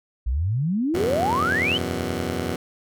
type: exponential sweep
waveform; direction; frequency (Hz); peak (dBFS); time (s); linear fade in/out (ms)
sine; up; 55 to 3185; -20; 0.26-1.78; 10
type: chord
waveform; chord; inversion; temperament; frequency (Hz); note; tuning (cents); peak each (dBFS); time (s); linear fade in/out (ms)
10% pulse; E suspended second; none; just; 82.41 / 92.71 / 123.61; E2 / F#2 / B2; 0 / +4 / +2; -21 / -21 / -24; 0.94-2.56; 5
effects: none